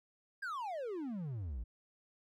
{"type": "exponential sweep", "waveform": "triangle", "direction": "down", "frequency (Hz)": [1661.2, 51.91], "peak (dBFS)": -36, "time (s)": [0.42, 1.64], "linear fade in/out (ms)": 10, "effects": []}